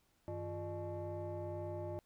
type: tone with frequency modulation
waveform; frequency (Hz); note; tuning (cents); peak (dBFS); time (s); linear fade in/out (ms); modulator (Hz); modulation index
sine; 350; F4; +4; -38; 0.28-1.99; 0; 254; 1.5
effects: tanh soft clip ceiling -36 dBFS + pink hiss -75 dBFS RMS until 2.05 s